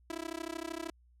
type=tone with amplitude modulation; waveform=sawtooth; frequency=329.6 Hz; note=E4; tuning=in tune; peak=-30 dBFS; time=0.1-0.9 s; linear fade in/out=2 ms; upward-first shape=sine; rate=33 Hz; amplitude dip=100%; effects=added 60 Hz sine -61 dBFS peak until 1.2 s + low-pass 12000 Hz 12 dB/octave